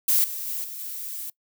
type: noise with level steps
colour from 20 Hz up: violet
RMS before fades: -20 / -32 / -30 / -36 / -34 dBFS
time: 0.08-1.3 s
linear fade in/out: 5 ms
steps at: 0.24 / 0.47 / 0.64 / 0.79 s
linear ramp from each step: 2 ms
effects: noise-tail reverb RT60 0.1 s tail -22 dB re dry